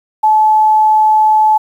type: tone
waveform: sine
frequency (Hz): 863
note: A5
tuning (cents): -34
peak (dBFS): -6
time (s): 0.23-1.58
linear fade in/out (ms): 10
effects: 7-bit